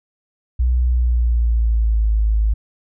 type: tone with pitch glide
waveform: sine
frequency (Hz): 61.6 to 53.63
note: B1 to A1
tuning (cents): -4 to -44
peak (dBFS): -13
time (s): 0.59-2.54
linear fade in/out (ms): 10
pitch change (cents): -240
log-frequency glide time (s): 0.88-2.09
effects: none